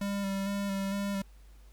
square tone with vibrato, 197.8 Hz, G3, 16 cents sharp, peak -31 dBFS, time 0.01-1.22 s, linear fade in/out 5 ms, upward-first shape square, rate 2.2 Hz, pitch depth 21 cents each way, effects added 50 Hz sine -51 dBFS peak until 1.72 s + pink hiss -65 dBFS RMS until 1.72 s

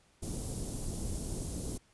pink band-stop noise, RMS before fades -37 dBFS, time 0.22-1.78 s, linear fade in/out 10 ms, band 370 to 9000 Hz, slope 12 dB/octave, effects pink hiss -67 dBFS RMS until 1.93 s + resampled to 24000 Hz

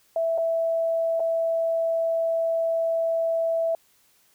sine tone with dropouts, 659.3 Hz, E5, in tune, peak -21 dBFS, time 0.16-3.75 s, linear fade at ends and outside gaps 2 ms, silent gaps 0.378-0.382 / 1.197-1.202 s, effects white hiss -62 dBFS RMS until 4.34 s

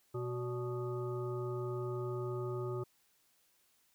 harmonic tone with a mistuned harmonic, 123.47 Hz, B2, in tune, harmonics 1 / 3 / 5 / 7 / 9 / 10, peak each -39 / -38 / -49 / -53 / -57 / -48 dBFS, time 0.14-2.84 s, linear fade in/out 10 ms, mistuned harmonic 5, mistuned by -97 cents, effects white hiss -72 dBFS RMS until 3.94 s

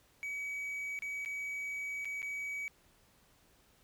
triangle tone with dropouts, 2272 Hz, C#7, 42 cents sharp, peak -35 dBFS, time 0.23-2.68 s, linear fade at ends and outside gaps 0 ms, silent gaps 0.99-1.022 / 1.249-1.259 / 2.047-2.054 / 2.219-2.228 s, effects pink hiss -67 dBFS RMS until 3.83 s

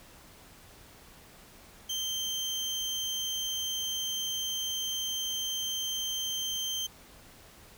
30% pulse tone, 3136 Hz, G7, in tune, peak -28 dBFS, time 1.89-6.87 s, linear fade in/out 10 ms, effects pink hiss -54 dBFS RMS until 7.77 s

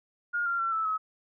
sine tone with pitch steps, 1422 / 1385.5 / 1350 / 1315.3 / 1281.6 Hz, F6 / F6 / E6 / E6 / E6, +31 / -14 / +41 / -4 / -49 cents, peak -26 dBFS, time 0.33-0.98 s, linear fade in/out 20 ms, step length 130 ms, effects none

